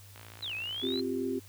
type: click train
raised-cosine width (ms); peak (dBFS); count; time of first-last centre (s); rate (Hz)
0.3; -32; 48; 0.16-0.993; 56.4
type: exponential two-way sweep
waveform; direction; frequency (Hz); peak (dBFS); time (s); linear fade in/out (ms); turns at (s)
sine; down then up; 4186 to 2489 to 4186; -34; 0.42-1.01; 10; 0.54
type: chord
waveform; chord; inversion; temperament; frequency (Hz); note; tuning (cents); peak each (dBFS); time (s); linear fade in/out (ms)
sine; C suspended fourth; none; equal; 261.6 / 349.2 / 392; C4 / F4 / G4; 0 / 0 / 0; -33 / -36 / -34; 0.82-1.4; 20
effects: added 99 Hz sine -51 dBFS peak until 1.48 s + white hiss -56 dBFS RMS until 1.48 s